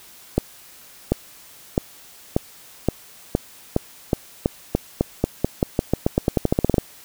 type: accelerating click train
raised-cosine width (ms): 2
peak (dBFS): -3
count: 27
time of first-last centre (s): 0.38-6.782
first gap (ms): 740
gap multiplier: 0.89
effects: white hiss -46 dBFS RMS until 7.04 s